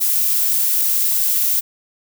violet noise, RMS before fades -17 dBFS, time 0-1.61 s, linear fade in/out 20 ms, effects none

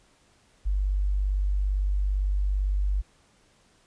sine tone, 48.86 Hz, G1, 5 cents flat, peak -22 dBFS, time 0.65-3.02 s, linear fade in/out 20 ms, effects pink hiss -62 dBFS RMS until 3.86 s + resampled to 22050 Hz

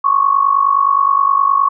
sine tone with amplitude modulation, 1108.7 Hz, C#6, in tune, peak -6 dBFS, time 0.04-1.69 s, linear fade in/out 10 ms, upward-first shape sine, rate 49.6 Hz, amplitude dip 80%, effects none

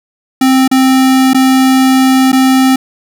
square tone with dropouts, 262.3 Hz, C4, 4 cents sharp, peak -6 dBFS, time 0.41-2.76 s, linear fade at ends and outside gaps 5 ms, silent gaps 0.678-0.713 / 1.334-1.345 / 2.319-2.328 s, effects none

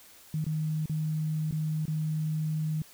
sine tone with dropouts, 155.56 Hz, D#3, in tune, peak -27 dBFS, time 0.34-2.82 s, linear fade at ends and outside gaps 2 ms, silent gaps 0.443-0.465 / 0.858-0.896 / 1.511-1.524 / 1.855-1.88 s, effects white hiss -54 dBFS RMS until 2.93 s

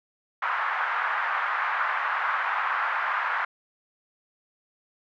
white band-pass noise, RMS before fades -27 dBFS, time 0.42-3.45 s, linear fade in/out 5 ms, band 930 to 1600 Hz, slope 24 dB/octave, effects none

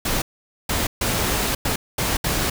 pink noise bursts at uneven times, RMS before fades -22 dBFS, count 6, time 0.05-0.22 / 0.69-0.87 / 1.01-1.55 / 1.65-1.76 / 1.98-2.17 / 2.24-2.5 s, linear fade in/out 5 ms, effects none

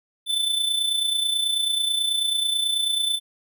square tone with amplitude modulation, 3520 Hz, A7, in tune, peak -19 dBFS, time 0.26-3.2 s, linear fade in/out 50 ms, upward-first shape sine, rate 29.2 Hz, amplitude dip 55%, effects none

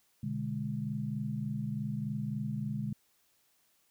sine chord, G# diminished, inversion first, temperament equal, 123.47 / 146.83 / 207.7 Hz, B2 / D3 / G#3, 0 / 0 / 0 cents, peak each -38 / -37 / -36 dBFS, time 0.23-2.93 s, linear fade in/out 5 ms, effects white hiss -71 dBFS RMS until 3.9 s

